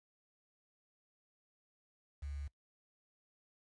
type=tone with quantisation; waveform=sine; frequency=71.4 Hz; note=D2; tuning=48 cents flat; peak=-40 dBFS; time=2.22-2.48 s; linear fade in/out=10 ms; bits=10; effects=noise-tail reverb RT60 0.1 s tail -20 dB re dry + resampled to 22050 Hz